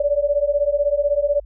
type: beating tone pair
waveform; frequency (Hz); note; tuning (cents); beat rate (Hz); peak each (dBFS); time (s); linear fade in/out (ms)
sine; 569 / 585; C#5 / D5; +45 / -7; 16; -19; 0-1.4; 5
effects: added 50 Hz sine -38 dBFS peak until 1.45 s